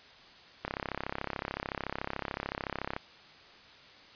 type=click train; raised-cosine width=0.5 ms; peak=-18 dBFS; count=79; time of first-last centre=0.65-2.965 s; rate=33.7 Hz; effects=white hiss -54 dBFS RMS until 4.15 s + resampled to 11025 Hz